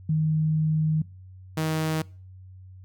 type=tone pair in turn; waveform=sine / sawtooth; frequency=156 / 157.9 Hz; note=D#3 / D#3; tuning=+5 / +26 cents; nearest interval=unison; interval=21 cents; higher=second; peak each=-20 dBFS; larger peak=neither; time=0.09-1.02 / 1.57-2.02 s; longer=first; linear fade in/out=5 ms; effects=noise-tail reverb RT60 0.4 s tail -23 dB re dry + added 93 Hz sine -43 dBFS peak until 2.84 s